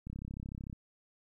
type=click train; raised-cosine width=5 ms; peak=-30 dBFS; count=23; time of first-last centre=0.07-0.729 s; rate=33.4 Hz; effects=12-bit